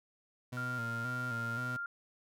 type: tone with vibrato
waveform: 30% pulse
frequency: 120.4 Hz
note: B2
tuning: 44 cents flat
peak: -36 dBFS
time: 0.52-1.77 s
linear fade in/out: 10 ms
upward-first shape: square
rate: 1.9 Hz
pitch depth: 59 cents each way
type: tone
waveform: sine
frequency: 1396.9 Hz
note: F6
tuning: in tune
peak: -36 dBFS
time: 0.57-1.86 s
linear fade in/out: 2 ms
effects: none